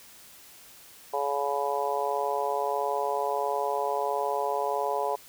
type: harmonic tone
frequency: 141.5 Hz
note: C#3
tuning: 36 cents sharp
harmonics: 3 / 4 / 5 / 6 / 7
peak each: -32 / -32 / -32 / -32 / -32 dBFS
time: 1.13-5.16 s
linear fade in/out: 10 ms
effects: white hiss -51 dBFS RMS until 5.28 s